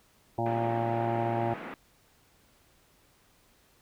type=harmonic tone; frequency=115.9 Hz; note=A#2; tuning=10 cents flat; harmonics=1 / 2 / 3 / 5 / 6 / 7 / 8; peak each=-33 / -37 / -33 / -36 / -33 / -34 / -39 dBFS; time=0.38-1.54 s; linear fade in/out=5 ms
type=band-pass noise; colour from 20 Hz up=pink; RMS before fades=-41 dBFS; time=0.46-1.74 s; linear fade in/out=0 ms; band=190 to 2300 Hz; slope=24 dB/octave
effects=pink hiss -64 dBFS RMS until 3.81 s